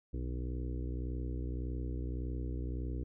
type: harmonic tone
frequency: 61.74 Hz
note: B1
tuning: in tune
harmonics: 1 / 2 / 4 / 5 / 6 / 7 / 8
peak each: -36 / -42 / -47 / -46 / -51 / -52 / -56 dBFS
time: 0.13-3.04 s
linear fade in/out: 10 ms
effects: none